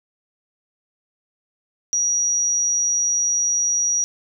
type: tone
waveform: sine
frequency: 5770 Hz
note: F#8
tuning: 44 cents flat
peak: -17 dBFS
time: 1.93-4.04 s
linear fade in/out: 0 ms
effects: none